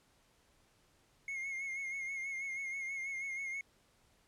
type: tone with vibrato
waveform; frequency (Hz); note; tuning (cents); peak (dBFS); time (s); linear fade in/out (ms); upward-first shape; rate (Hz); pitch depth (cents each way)
triangle; 2158; C#7; -47; -36; 1.28-3.61; 2; sine; 6.2; 43
effects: pink hiss -70 dBFS RMS until 4.27 s + low-pass 11000 Hz 12 dB/octave